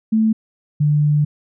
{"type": "tone pair in turn", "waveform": "sine", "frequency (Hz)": [220, 148.41], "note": ["A3", "D3"], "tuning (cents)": [0, 19], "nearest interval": "perfect fifth", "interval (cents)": 681, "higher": "first", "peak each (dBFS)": -12, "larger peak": "neither", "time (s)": [[0.12, 0.33], [0.8, 1.25]], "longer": "second", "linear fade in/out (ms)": 10, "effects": []}